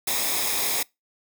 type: noise with comb filter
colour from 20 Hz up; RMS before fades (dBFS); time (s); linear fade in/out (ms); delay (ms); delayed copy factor
white; -25; 0.07-0.83; 5; 0.68; -0.6
effects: noise-tail reverb RT60 0.2 s tail -24 dB re dry